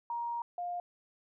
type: tone pair in turn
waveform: sine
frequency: 942 / 705.7 Hz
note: A#5 / F5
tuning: +18 / +18 cents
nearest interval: perfect fourth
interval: 500 cents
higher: first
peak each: -33 / -34 dBFS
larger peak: first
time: 0.1-0.42 / 0.58-0.8 s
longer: first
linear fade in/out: 2 ms
effects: none